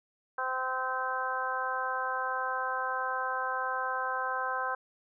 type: harmonic tone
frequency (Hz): 258.5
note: C4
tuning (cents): -21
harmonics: 2 / 3 / 4 / 5 / 6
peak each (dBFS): -39 / -37 / -34 / -37 / -35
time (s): 0.38-4.75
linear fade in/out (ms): 5
effects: none